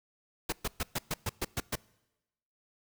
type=noise bursts; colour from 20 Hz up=pink; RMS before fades=-32 dBFS; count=9; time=0.49-1.756 s; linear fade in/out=5 ms; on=34 ms; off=120 ms; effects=noise-tail reverb RT60 1.0 s tail -24 dB re dry